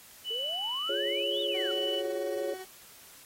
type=tone; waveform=sine; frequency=2974 Hz; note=F#7; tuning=8 cents sharp; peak=-31 dBFS; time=0.24-2.03 s; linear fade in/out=50 ms
type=exponential two-way sweep; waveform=sine; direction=up then down; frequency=432.9 to 3724 to 1342 Hz; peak=-38 dBFS; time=0.3-1.72 s; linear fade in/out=10 ms; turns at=1.41 s
type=chord; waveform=sine; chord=Db major; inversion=first; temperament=equal; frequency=349.2 / 415.3 / 554.4 Hz; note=F4 / Ab4 / Db5; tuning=0 / 0 / 0 cents; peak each=-37 / -35 / -33 dBFS; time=0.89-2.54 s; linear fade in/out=5 ms
type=tone with tremolo; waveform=30% pulse; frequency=374.3 Hz; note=F#4; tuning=20 cents sharp; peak=-36 dBFS; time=1.54-2.65 s; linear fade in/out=10 ms; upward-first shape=sine; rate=18 Hz; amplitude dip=45%
effects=white hiss -53 dBFS RMS until 3.25 s + AAC 48 kbps